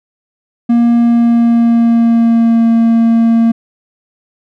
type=tone with pitch glide; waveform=triangle; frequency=235.7 to 229.3 Hz; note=A#3 to A#3; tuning=+19 to -28 cents; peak=-4 dBFS; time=0.69-3.52 s; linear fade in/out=10 ms; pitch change=-47 cents; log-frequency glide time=0.94-2.68 s; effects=none